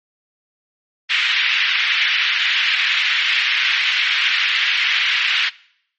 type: band-pass noise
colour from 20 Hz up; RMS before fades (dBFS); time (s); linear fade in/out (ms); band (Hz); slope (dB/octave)
pink; -18; 1.09-5.5; 20; 1900 to 3300; 24
effects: noise-tail reverb RT60 0.7 s tail -22 dB re dry + MP3 32 kbps